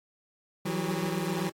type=tone cluster; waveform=25% pulse; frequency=162.7 / 183.5 / 191.1 / 400.7 Hz; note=E3 / F#3 / G3 / G4; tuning=-22 / -14 / -44 / +38 cents; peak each=-29 / -28 / -36 / -35 dBFS; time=0.65-1.5 s; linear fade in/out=10 ms; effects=AAC 48 kbps